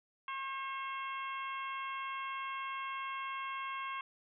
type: harmonic tone with a mistuned harmonic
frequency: 540 Hz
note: C#5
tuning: 45 cents flat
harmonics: 2 / 3 / 4 / 5 / 6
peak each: -39 / -48 / -46 / -47 / -52 dBFS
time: 0.28-4.01 s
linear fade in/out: 2 ms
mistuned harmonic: 3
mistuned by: -25 cents
effects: none